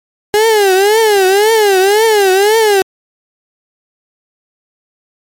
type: tone with vibrato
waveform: 35% pulse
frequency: 410.1 Hz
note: G#4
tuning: 22 cents flat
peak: -5 dBFS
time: 0.34-2.82 s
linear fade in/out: 0 ms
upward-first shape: triangle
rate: 1.9 Hz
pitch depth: 190 cents each way
effects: MP3 64 kbps